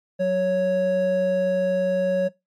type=tone pair together; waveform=triangle; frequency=185 / 554.4 Hz; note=F#3 / C#5; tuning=0 / 0 cents; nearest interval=octave + perfect fifth; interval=1900 cents; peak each=-24 / -17 dBFS; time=0.19-2.29 s; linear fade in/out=20 ms; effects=noise-tail reverb RT60 0.2 s tail -20 dB re dry + MP3 64 kbps